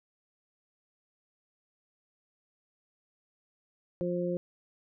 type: harmonic tone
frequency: 176.5 Hz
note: F3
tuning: 19 cents sharp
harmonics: 1 / 2 / 3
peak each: -33 / -33 / -33 dBFS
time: 4.01-4.37 s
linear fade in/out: 0 ms
effects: none